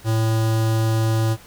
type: tone with notch filter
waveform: square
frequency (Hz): 111.5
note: A2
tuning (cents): +23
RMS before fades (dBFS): -19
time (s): 0.04-1.37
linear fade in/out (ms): 50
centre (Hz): 2200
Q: 1.9
effects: pink hiss -46 dBFS RMS until 1.46 s